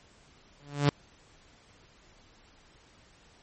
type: tone with exponential growth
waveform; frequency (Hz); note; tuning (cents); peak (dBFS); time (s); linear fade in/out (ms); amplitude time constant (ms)
sawtooth; 143.8; D3; -36; -14; 0.6-0.89; 0; 61
effects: pink hiss -59 dBFS RMS until 3.42 s + MP3 32 kbps